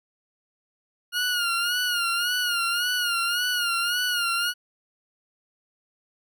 20% pulse tone with vibrato, 1426 Hz, F6, 36 cents sharp, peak -18 dBFS, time 1.12-4.54 s, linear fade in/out 50 ms, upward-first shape sine, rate 1.8 Hz, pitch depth 67 cents each way, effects none

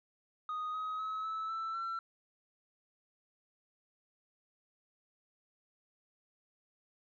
sine tone with pitch steps, 1244 / 1264.3 / 1284.9 / 1305.8 / 1327.1 / 1348.8 Hz, D#6 / D#6 / E6 / E6 / E6 / E6, -1 / +27 / -45 / -17 / +11 / +39 cents, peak -33 dBFS, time 0.49-1.99 s, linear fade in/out 2 ms, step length 250 ms, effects tanh soft clip ceiling -34 dBFS

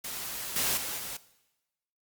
white noise with level steps, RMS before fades -37 / -28 / -35 / -38 dBFS, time 0.04-1.17 s, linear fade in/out 5 ms, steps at 0.56 / 0.77 / 0.98 s, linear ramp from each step 2 ms, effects noise-tail reverb RT60 1.0 s tail -18 dB re dry + Opus 48 kbps

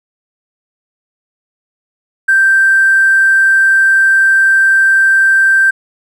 triangle tone with hard clipping, 1568 Hz, G6, in tune, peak -6 dBFS, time 2.28-5.71 s, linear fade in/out 10 ms, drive 3 dB, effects none

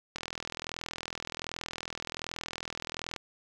click train, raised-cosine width 0.2 ms, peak -18 dBFS, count 125, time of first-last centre 0.16-3.162 s, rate 41.3 Hz, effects 9-bit

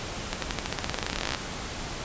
accelerating click train, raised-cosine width 0.2 ms, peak -10 dBFS, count 26, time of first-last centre 0.33-1.348 s, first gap 93 ms, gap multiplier 0.92, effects pink hiss -35 dBFS RMS until 2.04 s + resampled to 16000 Hz

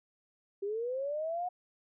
sine linear sweep, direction up, 388.6 to 732 Hz, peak -32 dBFS, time 0.62-1.49 s, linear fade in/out 10 ms, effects none

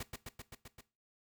pink noise with echo, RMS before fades -41 dBFS, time 0-0.03 s, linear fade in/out 5 ms, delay 130 ms, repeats 6, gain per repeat -2 dB, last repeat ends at 0.81 s, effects noise-tail reverb RT60 0.3 s tail -17 dB re dry

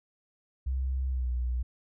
sine tone with pitch glide, 65.41 to 61.38 Hz, C2 to B1, 0 to -10 cents, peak -27 dBFS, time 0.66-1.63 s, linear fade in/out 10 ms, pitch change -110 cents, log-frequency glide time 1.09-1.29 s, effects none

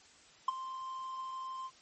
triangle tone with ADSR envelope, 1046.5 Hz, C6, in tune, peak -22 dBFS, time 0.48-1.71 s, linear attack 5 ms, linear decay 17 ms, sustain -15 dB, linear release 55 ms, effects white hiss -60 dBFS RMS until 1.81 s + MP3 32 kbps

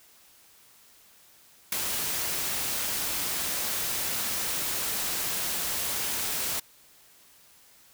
white noise with ADSR envelope, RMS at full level -23 dBFS, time 1.72-6.6 s, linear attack 5 ms, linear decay 5 ms, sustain -7 dB, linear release 7 ms, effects white hiss -57 dBFS RMS until 7.93 s

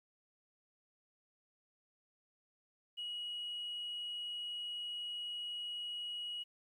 sine tone, 2906 Hz, F#7, 32 cents flat, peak -38 dBFS, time 2.97-6.44 s, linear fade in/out 20 ms, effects tanh soft clip ceiling -36 dBFS + 12-bit

